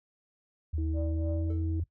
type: tone with pitch glide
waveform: sine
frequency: 77.78 to 84.33 Hz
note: D#2 to E2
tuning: 0 to +40 cents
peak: -28 dBFS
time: 0.73-1.84 s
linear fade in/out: 10 ms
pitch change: +140 cents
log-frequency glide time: 0.97-1.44 s
type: tone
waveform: sine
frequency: 321.5 Hz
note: E4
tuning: 43 cents flat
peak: -35 dBFS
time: 0.78-1.8 s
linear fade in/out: 2 ms
type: tone with tremolo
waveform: sine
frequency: 587.3 Hz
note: D5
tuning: in tune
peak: -34 dBFS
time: 0.93-1.54 s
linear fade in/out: 50 ms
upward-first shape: triangle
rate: 3.3 Hz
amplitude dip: 85%
type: tone with exponential decay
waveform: triangle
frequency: 440 Hz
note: A4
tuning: in tune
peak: -37 dBFS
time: 1.5-1.75 s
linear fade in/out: 2 ms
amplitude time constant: 54 ms
effects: noise-tail reverb RT60 0.1 s tail -18 dB re dry + tanh soft clip ceiling -20 dBFS